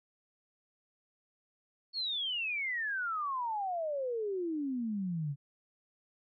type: exponential sweep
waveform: sine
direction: down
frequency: 4435 to 136.4 Hz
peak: -32 dBFS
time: 1.93-5.36 s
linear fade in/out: 50 ms
effects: none